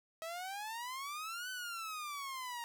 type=exponential two-way sweep; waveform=sawtooth; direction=up then down; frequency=640 to 1524 to 930 Hz; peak=-37 dBFS; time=0.22-2.64 s; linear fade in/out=0 ms; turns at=1.5 s; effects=none